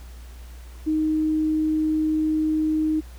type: tone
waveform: sine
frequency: 311.1 Hz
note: D#4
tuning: in tune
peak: -19 dBFS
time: 0.86-3.01 s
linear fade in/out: 20 ms
effects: added 60 Hz sine -38 dBFS peak until 3.18 s + pink hiss -51 dBFS RMS until 3.18 s